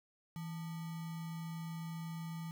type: tone with sample-and-hold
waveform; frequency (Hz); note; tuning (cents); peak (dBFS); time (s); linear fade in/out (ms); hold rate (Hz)
sine; 164; E3; -9; -40; 0.36-2.51; 0; 1050
effects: none